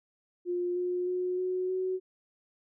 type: tone with pitch steps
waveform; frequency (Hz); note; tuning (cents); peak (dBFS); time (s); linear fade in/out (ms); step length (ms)
sine; 354.1 / 358.6 / 363.2 / 367.9 / 372.6; F4 / F4 / F#4 / F#4 / F#4; +24 / +46 / -32 / -10 / +12; -28; 0.45-2; 50; 310
effects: none